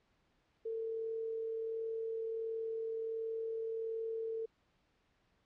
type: tone with amplitude modulation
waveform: sine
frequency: 449.7 Hz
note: A4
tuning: 38 cents sharp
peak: -35 dBFS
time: 0.65-4.46 s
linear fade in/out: 10 ms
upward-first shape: sine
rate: 41.4 Hz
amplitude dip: 25%
effects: pink hiss -75 dBFS RMS until 5.45 s + low-pass 4000 Hz 12 dB/octave